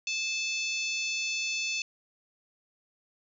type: harmonic tone with a mistuned harmonic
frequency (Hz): 880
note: A5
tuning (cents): 0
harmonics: 3 / 4 / 5 / 6 / 7 / 8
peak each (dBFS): -31 / -39 / -38 / -41 / -38 / -45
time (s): 0.07-1.82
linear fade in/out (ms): 2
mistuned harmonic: 3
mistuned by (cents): -16
effects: none